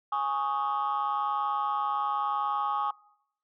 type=chord; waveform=sine; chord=Ab suspended fourth; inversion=none; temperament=equal with one note detuned; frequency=830.6 / 1108.7 / 1249.6 Hz; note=Ab5 / Db6 / Eb6; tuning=0 / 0 / +7 cents; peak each=-29 / -29 / -30 dBFS; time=0.12-2.91 s; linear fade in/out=5 ms; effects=noise-tail reverb RT60 0.8 s tail -25 dB re dry + tanh soft clip ceiling -21 dBFS